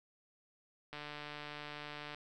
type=click train; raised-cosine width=0.3 ms; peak=-29 dBFS; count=181; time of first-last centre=0.93-2.146 s; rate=148 Hz; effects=none